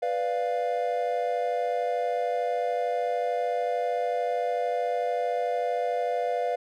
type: chord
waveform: triangle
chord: B diminished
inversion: none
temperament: equal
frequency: 493.9 / 587.3 / 698.5 Hz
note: B4 / D5 / F5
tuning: 0 / 0 / 0 cents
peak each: -27 / -30 / -26 dBFS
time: 0.02-6.56 s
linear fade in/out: 10 ms
effects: none